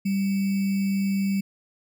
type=tone with sample-and-hold; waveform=sine; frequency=196 Hz; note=G3; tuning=in tune; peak=-21 dBFS; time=0.05-1.41 s; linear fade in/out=10 ms; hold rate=2450 Hz; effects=none